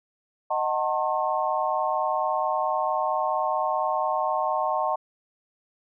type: chord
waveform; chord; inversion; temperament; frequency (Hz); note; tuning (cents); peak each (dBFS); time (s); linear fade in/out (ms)
sine; D# diminished seventh; none; just; 622.3 / 746.7 / 896 / 1075.3; D#5 / F#5 / A5 / C6; 0 / +16 / +31 / +47; -28; 0.5-4.96; 10
effects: none